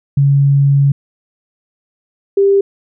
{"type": "tone pair in turn", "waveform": "sine", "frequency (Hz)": [140, 396], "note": ["C#3", "G4"], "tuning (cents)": [18, 18], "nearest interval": "octave + tritone", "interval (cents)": 1800, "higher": "second", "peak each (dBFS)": -7, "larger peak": "neither", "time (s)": [[0.17, 0.92], [2.37, 2.61]], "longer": "first", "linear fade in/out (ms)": 5, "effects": []}